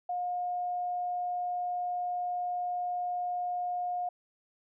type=tone; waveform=sine; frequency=715 Hz; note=F5; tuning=41 cents sharp; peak=-30 dBFS; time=0.09-4.09 s; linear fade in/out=5 ms; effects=none